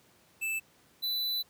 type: tone pair in turn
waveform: square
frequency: 2637 / 3988 Hz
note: E7 / B7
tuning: 0 / +16 cents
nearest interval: perfect fifth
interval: 716 cents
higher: second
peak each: -31 / -30 dBFS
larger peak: second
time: 0.41-0.6 / 1.02-1.43 s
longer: second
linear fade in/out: 20 ms
effects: pink hiss -63 dBFS RMS until 1.49 s + high-pass 100 Hz 12 dB/octave